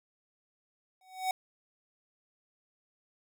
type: tone with exponential growth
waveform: square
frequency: 750 Hz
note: F#5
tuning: 23 cents sharp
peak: -26 dBFS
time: 1.01-1.31 s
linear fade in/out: 2 ms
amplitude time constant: 65 ms
effects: none